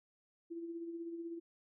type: tone with tremolo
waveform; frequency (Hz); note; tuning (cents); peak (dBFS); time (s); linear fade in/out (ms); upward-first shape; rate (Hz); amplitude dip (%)
sine; 336; E4; +33; -39; 0.5-1.4; 20; sine; 16; 45
effects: none